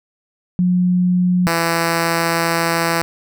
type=tone pair in turn; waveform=sine / 5% pulse; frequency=180 / 167.07 Hz; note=F#3 / E3; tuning=-47 / +24 cents; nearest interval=minor second; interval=129 cents; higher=first; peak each=-12 / -4 dBFS; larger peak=second; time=0.59-1.47 / 1.47-3.02 s; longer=second; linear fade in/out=0 ms; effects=none